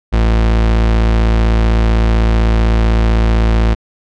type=tone; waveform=40% pulse; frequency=55.8 Hz; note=A1; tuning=25 cents sharp; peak=-8 dBFS; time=0.12-3.75 s; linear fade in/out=20 ms; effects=low-pass 4000 Hz 12 dB/octave